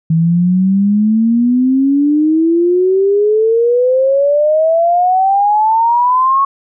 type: exponential sweep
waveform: sine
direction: up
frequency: 160 to 1108.7 Hz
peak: -8 dBFS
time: 0.1-6.45 s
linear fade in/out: 5 ms
effects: none